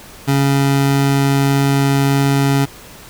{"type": "tone", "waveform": "25% pulse", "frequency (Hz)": 138.59, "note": "C#3", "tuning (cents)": 0, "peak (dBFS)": -8, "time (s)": [0.27, 2.66], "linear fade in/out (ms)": 20, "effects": ["pink hiss -38 dBFS RMS until 3.09 s"]}